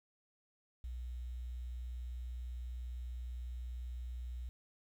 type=tone with quantisation; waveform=sine; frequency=61.1 Hz; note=B1; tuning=18 cents flat; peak=-40 dBFS; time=0.84-4.49 s; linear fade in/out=0 ms; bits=11; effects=none